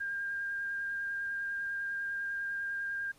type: tone with vibrato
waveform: sine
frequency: 1604 Hz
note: G6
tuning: 39 cents sharp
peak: -33 dBFS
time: 0-3.12 s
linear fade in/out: 10 ms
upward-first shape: sine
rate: 10 Hz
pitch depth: 11 cents each way
effects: pink hiss -63 dBFS RMS until 3.18 s + resampled to 32000 Hz